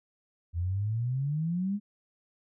sine exponential sweep, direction up, 82.5 to 210.4 Hz, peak -27 dBFS, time 0.53-1.8 s, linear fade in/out 50 ms, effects none

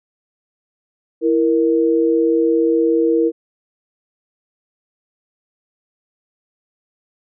sine tone pair together, 330.6 / 467.5 Hz, E4 / A#4, +5 / +5 cents, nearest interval tritone, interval 600 cents, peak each -15 dBFS, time 1.21-3.32 s, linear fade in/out 50 ms, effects none

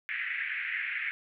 white band-pass noise, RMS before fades -34 dBFS, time 0.09-1.11 s, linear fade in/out 0 ms, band 1700 to 2300 Hz, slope 48 dB/octave, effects none

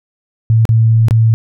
sine tone with dropouts, 112.7 Hz, A2, 42 cents sharp, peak -6 dBFS, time 0.5-1.34 s, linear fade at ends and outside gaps 0 ms, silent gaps 0.653-0.691 / 1.084-1.109 s, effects none

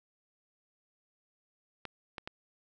clicks, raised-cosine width 0.3 ms, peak -23 dBFS, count 3, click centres 1.853 / 2.182 / 2.275 s, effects none

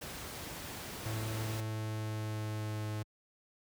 pink noise, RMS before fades -43 dBFS, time 0.01-1.61 s, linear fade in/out 10 ms
45% pulse tone with pitch glide, 110 to 107.12 Hz, A2 to A2, 0 to -46 cents, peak -35 dBFS, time 1.05-3.03 s, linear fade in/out 10 ms, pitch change -46 cents, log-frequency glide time 1.36-2.9 s
effects high-pass 60 Hz 12 dB/octave

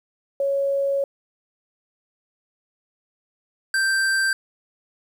sine / square tone pair in turn, 554.4 / 1568.1 Hz, C#5 / G6, 0 / 0 cents, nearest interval octave + tritone, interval 1800 cents, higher second, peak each -19 dBFS, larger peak neither, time 0.4-1.04 / 3.74-4.33 s, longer first, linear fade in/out 2 ms, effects low-pass 12000 Hz 12 dB/octave + 9-bit

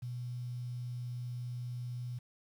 sine tone with quantisation, 122.7 Hz, B2, 11 cents flat, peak -37 dBFS, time 0.02-2.19 s, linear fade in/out 10 ms, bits 10, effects none

